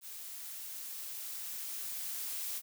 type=noise with level ramp; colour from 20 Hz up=blue; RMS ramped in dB=-46 to -38 dBFS; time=0.01-2.62 s; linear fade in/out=50 ms; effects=none